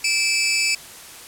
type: tone pair together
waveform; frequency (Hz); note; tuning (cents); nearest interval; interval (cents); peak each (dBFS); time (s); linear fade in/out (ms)
20% pulse; 2331 / 2597; D7 / E7; -14 / -26; major second; 188; -16; 0.04-0.75; 5
effects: white hiss -40 dBFS RMS until 1.27 s + low-pass 12000 Hz 12 dB/octave